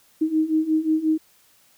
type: beating tone pair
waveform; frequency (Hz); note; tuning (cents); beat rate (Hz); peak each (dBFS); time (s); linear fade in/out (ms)
sine; 311.1 / 316.7; D#4 / D#4; 0 / +31; 5.6; -23 / -20; 0.21-1.18; 10
effects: white hiss -58 dBFS RMS until 1.77 s